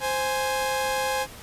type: tone pair together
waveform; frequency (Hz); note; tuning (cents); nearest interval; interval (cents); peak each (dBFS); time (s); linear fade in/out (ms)
sawtooth; 523.2 / 830.6; C5 / G#5; 0 / 0; minor sixth; 800; -23; 0-1.27; 50
effects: pink hiss -43 dBFS RMS until 1.42 s + resampled to 32000 Hz